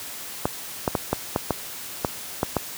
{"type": "clicks", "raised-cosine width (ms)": 1, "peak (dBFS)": -6, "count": 9, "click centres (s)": [0.455, 0.878, 0.952, 1.13, 1.361, 1.507, 2.048, 2.431, 2.567], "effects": ["white hiss -36 dBFS RMS until 2.77 s", "high-pass 60 Hz 12 dB/octave"]}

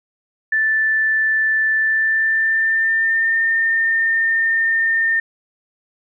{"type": "tone with pitch glide", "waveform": "sine", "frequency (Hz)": [1760, 1813.7], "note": ["A6", "A#6"], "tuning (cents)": [0, -48], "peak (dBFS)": -14, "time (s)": [0.52, 5.2], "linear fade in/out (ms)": 5, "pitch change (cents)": 52, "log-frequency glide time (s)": [1.76, 3.38], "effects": []}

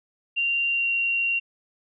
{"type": "tone with pitch glide", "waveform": "sine", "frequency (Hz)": [2772, 2756], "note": ["F7", "F7"], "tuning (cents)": [-14, -24], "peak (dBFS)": -21, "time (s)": [0.36, 1.4], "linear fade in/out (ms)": 20, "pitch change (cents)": -10, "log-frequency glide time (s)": [0.7, 0.88], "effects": []}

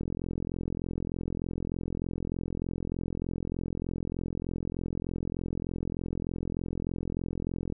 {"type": "click train", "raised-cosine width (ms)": 3, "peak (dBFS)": -20, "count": 335, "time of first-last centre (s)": [0.01, 7.724], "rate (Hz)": 43.3, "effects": []}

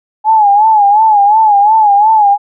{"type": "tone with vibrato", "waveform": "sine", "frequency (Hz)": 843, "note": "G#5", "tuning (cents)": 26, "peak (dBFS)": -4, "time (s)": [0.24, 2.38], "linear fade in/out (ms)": 50, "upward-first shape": "sine", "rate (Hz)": 2.8, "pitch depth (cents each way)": 92, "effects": []}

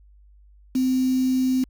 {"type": "tone with quantisation", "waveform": "sine", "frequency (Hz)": 258.3, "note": "C4", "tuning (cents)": -22, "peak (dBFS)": -18, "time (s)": [0.75, 1.64], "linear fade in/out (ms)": 5, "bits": 6, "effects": ["added 50 Hz sine -49 dBFS peak until 1.69 s"]}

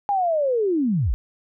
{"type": "linear sweep", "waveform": "sine", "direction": "down", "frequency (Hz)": [825, 36.71], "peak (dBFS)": -18, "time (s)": [0.09, 1.14], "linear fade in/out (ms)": 0, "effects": []}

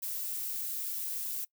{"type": "noise", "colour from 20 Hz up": "violet", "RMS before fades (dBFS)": -36, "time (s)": [0.02, 1.45], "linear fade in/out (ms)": 10, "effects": ["noise-tail reverb RT60 0.1 s tail -22 dB re dry"]}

